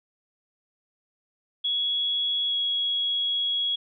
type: tone with pitch glide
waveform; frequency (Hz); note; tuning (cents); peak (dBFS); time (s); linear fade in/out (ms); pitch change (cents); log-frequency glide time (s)
sine; 3351 to 3328; G#7 to G#7; +15 to +3; -23; 1.64-3.76; 10; -12; 2.48-2.54
effects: none